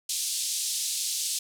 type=band-pass noise; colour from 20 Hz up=white; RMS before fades=-30 dBFS; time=0.09-1.39 s; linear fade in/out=5 ms; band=3500 to 9900 Hz; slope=24 dB/octave; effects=none